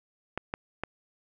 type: clicks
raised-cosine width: 0.5 ms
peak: -16 dBFS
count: 3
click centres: 0.376 / 0.539 / 0.836 s
effects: none